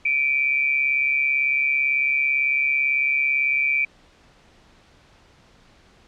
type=tone pair together; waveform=sine; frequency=2322 / 2460 Hz; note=D7 / D#7; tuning=-20 / -20 cents; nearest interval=minor second; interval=100 cents; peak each=-19 / -24 dBFS; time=0.05-3.85 s; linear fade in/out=5 ms; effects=pink hiss -54 dBFS RMS until 6.07 s + low-pass 5000 Hz 12 dB/octave